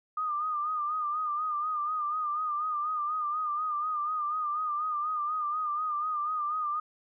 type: tone with vibrato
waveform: sine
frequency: 1217 Hz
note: D#6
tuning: 39 cents flat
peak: -28 dBFS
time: 0.17-6.8 s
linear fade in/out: 5 ms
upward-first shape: sine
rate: 4.1 Hz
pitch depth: 61 cents each way
effects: none